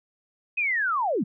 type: linear sweep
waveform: sine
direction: down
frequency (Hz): 2560 to 155.56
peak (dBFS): -22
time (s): 0.57-1.24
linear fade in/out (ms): 10
effects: none